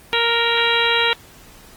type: harmonic tone with a mistuned harmonic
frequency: 466.2 Hz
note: A#4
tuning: in tune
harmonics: 1 / 2 / 3 / 4 / 5 / 6 / 7 / 8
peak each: -23 / -23 / -23 / -23 / -23 / -23 / -23 / -23 dBFS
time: 0.13-1.13 s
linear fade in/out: 0 ms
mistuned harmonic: 8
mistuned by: +68 cents
effects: pink hiss -45 dBFS RMS until 1.76 s + Opus 24 kbps